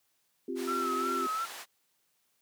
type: chord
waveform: sine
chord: C suspended fourth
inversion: none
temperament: equal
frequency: 261.6 / 349.2 / 392 Hz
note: C4 / F4 / G4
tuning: 0 / 0 / 0 cents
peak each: -37 dBFS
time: 0.48-1.27 s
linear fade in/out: 5 ms
type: band-pass noise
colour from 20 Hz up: pink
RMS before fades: -44 dBFS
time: 0.55-1.66 s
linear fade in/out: 50 ms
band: 770 to 14000 Hz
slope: 12 dB/octave
type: tone with vibrato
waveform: sine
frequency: 1318.5 Hz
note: E6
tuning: in tune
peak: -30 dBFS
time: 0.67-1.46 s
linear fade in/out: 20 ms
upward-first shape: sine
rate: 2.8 Hz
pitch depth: 59 cents each way
effects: white hiss -74 dBFS RMS until 2.41 s + high-pass 80 Hz 12 dB/octave